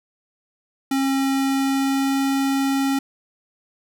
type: tone with pitch glide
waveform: square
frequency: 270.6 to 272.5 Hz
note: C#4 to C#4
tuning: -42 to -29 cents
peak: -19 dBFS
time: 0.91-2.99 s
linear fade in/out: 5 ms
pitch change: +13 cents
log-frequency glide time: 1.36-2.21 s
effects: none